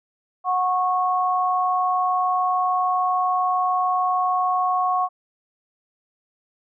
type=tone pair together; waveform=sine; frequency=733.1 / 1100 Hz; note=F#5 / C#6; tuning=-16 / -14 cents; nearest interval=perfect fifth; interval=702 cents; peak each=-21 dBFS; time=0.44-5.09 s; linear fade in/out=50 ms; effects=none